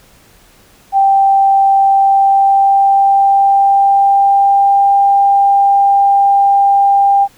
sine tone with pitch glide, 784 to 796.3 Hz, G5 to G5, 0 to +27 cents, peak -6 dBFS, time 0.92-7.28 s, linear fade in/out 50 ms, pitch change +27 cents, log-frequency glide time 1.9-4.92 s, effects pink hiss -46 dBFS RMS until 7.37 s

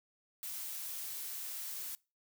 blue noise, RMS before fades -42 dBFS, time 0.43-1.95 s, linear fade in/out 0 ms, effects noise-tail reverb RT60 0.3 s tail -24 dB re dry

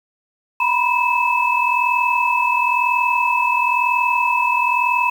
sine tone cluster, 960 / 1001 / 2606 Hz, B5 / B5 / E7, -49 / +23 / -20 cents, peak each -19 dBFS, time 0.6-5.1 s, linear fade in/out 5 ms, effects 7-bit

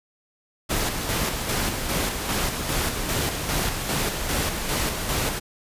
pink noise with tremolo, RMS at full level -24 dBFS, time 0.69-5.4 s, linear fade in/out 20 ms, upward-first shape square, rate 2.5 Hz, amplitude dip 40%, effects resampled to 32000 Hz

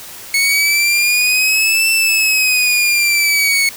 sawtooth linear two-way sweep, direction up then down, 2200 to 2671 to 2200 Hz, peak -8 dBFS, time 0.34-3.69 s, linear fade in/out 2 ms, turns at 1.9 s, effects white hiss -33 dBFS RMS until 3.76 s

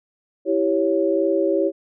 sine chord, C# diminished, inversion first, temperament equal, 329.6 / 392 / 554.4 Hz, E4 / G4 / C#5, 0 / 0 / 0 cents, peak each -21 dBFS, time 0.45-1.72 s, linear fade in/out 50 ms, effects none

